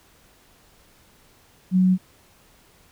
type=tone; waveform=sine; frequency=185 Hz; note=F#3; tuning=in tune; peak=-14 dBFS; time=1.71-1.98 s; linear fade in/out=50 ms; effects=pink hiss -56 dBFS RMS until 2.91 s